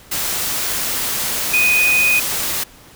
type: tone in noise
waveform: sine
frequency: 2488 Hz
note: D#7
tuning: 1 cent flat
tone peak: -12 dBFS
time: 1.53-2.2 s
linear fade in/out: 10 ms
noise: white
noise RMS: -21 dBFS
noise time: 0.11-2.64 s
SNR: +6 dB
effects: pink hiss -44 dBFS RMS until 2.95 s